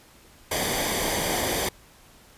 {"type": "noise with comb filter", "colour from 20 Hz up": "pink", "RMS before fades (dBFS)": -26, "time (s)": [0.51, 1.69], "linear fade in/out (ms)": 5, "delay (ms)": 0.74, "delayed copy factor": -0.65, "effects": ["pink hiss -53 dBFS RMS until 2.37 s", "resampled to 32000 Hz"]}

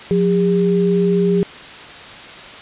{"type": "tone pair together", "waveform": "sine", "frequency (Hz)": [178.8, 403.3], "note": ["F3", "G4"], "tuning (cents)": [41, 49], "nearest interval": "octave + major second", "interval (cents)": 1408, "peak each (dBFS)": -15, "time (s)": [0.11, 1.43], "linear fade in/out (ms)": 0, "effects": ["white hiss -35 dBFS RMS until 2.61 s", "resampled to 8000 Hz"]}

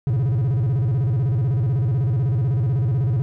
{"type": "tone with vibrato", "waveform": "triangle", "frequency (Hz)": 123.47, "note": "B2", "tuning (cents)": 0, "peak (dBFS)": -15, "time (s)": [0.07, 3.22], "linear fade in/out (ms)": 0, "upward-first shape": "square", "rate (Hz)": 16, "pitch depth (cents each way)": 220, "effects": []}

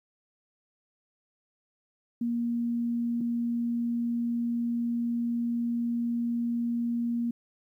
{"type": "tone pair in turn", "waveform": "sine", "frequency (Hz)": [236, 236], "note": ["A#3", "A#3"], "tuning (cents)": [22, 22], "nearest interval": "unison", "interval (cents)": 0, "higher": "neither", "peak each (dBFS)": -26, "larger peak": "neither", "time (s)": [[2.21, 3.21], [3.21, 7.31]], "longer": "second", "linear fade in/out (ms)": 5, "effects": ["11-bit"]}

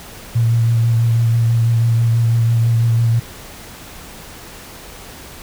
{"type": "tone with vibrato", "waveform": "sine", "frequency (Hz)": 115.7, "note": "A#2", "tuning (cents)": -13, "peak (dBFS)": -11, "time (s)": [0.35, 3.2], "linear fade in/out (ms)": 10, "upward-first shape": "triangle", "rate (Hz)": 6.1, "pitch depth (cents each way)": 26, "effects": ["pink hiss -36 dBFS RMS until 5.42 s"]}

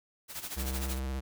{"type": "noise with tremolo", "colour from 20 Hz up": "white", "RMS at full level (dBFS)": -37, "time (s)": [0.28, 1], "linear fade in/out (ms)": 50, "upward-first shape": "sine", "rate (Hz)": 13, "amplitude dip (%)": 75}
{"type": "tone with vibrato", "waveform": "square", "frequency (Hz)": 66, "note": "C2", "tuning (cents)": 16, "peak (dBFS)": -33, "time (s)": [0.56, 1.21], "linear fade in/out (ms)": 20, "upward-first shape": "square", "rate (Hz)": 17, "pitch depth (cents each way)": 34}
{"effects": []}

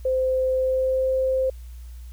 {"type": "tone with pitch glide", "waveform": "sine", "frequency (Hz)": [518, 522.8], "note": ["C5", "C5"], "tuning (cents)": [-17, -1], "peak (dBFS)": -19, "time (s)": [0.05, 1.5], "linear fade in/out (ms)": 5, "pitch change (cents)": 16, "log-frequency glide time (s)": [0.54, 1.1], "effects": ["added 60 Hz sine -36 dBFS peak until 2.12 s", "white hiss -57 dBFS RMS until 2.12 s"]}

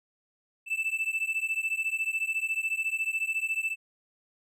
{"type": "beating tone pair", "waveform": "triangle", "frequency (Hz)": [2637, 2651], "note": ["E7", "E7"], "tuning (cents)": [0, 9], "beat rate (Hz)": 14, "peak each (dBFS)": -29, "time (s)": [0.66, 3.76], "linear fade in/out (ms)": 50, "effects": []}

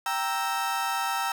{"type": "chord", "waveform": "35% pulse", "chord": "E diminished", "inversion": "first", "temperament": "equal", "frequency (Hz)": [784, 932.3, 1318.5], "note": ["G5", "Bb5", "E6"], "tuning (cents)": [0, 0, 0], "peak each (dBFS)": -29, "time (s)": [0.06, 1.32], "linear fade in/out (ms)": 2, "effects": []}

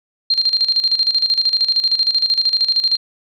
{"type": "tone with tremolo", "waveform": "sine", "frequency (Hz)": 4186, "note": "C8", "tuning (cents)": 0, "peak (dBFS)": -11, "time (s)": [0.3, 2.97], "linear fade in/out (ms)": 5, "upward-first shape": "square", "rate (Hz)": 13, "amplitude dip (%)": 70, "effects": []}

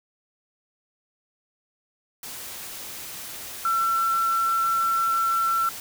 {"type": "tone in noise", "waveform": "sine", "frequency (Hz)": 1347, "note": "E6", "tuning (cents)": 37, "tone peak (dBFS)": -20, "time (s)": [3.65, 5.69], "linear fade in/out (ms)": 2, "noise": "white", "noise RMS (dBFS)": -37, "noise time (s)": [2.23, 5.8], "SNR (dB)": 14, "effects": []}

